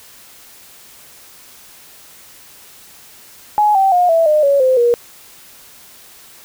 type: tone with pitch steps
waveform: sine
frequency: 840 / 774.7 / 714.6 / 659.1 / 607.9 / 560.6 / 517.1 / 476.9 Hz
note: G#5 / G5 / F5 / E5 / D#5 / C#5 / C5 / A#4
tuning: +19 / -21 / +40 / 0 / -40 / +19 / -20 / +39 cents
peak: -9 dBFS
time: 3.58-4.94 s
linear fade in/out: 0 ms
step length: 170 ms
effects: white hiss -42 dBFS RMS until 6.44 s